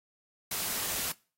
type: noise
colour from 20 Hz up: white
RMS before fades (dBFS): -33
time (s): 0.51-1.12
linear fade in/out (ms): 5
effects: noise-tail reverb RT60 0.4 s tail -24 dB re dry + AAC 48 kbps